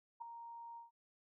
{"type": "tone with ADSR envelope", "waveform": "sine", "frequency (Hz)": 932.3, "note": "A#5", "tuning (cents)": 0, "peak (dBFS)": -40, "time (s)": [0.2, 0.91], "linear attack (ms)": 19, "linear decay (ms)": 3, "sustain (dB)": -8, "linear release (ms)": 140, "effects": []}